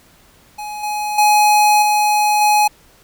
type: tone with level steps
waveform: square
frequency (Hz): 840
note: G#5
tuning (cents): +19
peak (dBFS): -26 / -20 / -10 / -13 / -11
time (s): 0.58-2.68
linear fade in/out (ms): 10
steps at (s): 0.83 / 1.18 / 1.82 / 2.41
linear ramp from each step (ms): 5
effects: pink hiss -50 dBFS RMS until 3.03 s